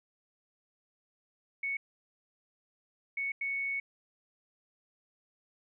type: tone bursts at uneven times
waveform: sine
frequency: 2217 Hz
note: C#7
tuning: in tune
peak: -31 dBFS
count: 3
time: 1.63-1.77 / 3.17-3.32 / 3.41-3.8 s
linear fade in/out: 5 ms
effects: none